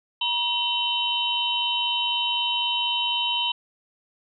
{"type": "tone cluster", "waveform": "sine", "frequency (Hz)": [956, 2741, 3052, 3800], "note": ["A#5", "F7", "G7", "A#7"], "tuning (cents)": [43, -33, -47, 33], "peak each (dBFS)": [-29, -31, -24, -30], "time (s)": [0.21, 3.52], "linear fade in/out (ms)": 5, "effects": []}